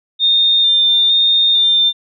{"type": "tone with vibrato", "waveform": "sine", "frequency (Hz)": 3628, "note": "A#7", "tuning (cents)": -48, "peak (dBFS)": -9, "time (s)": [0.19, 1.93], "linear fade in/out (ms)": 50, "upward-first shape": "square", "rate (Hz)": 1.1, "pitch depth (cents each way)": 14, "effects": []}